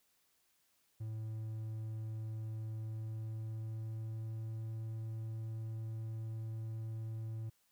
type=tone with pitch glide; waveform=triangle; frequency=110 to 111.34 Hz; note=A2 to A2; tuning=0 to +21 cents; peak=-37 dBFS; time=1-7.5 s; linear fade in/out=10 ms; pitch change=+21 cents; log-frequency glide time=2.72-4.65 s; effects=white hiss -75 dBFS RMS until 7.71 s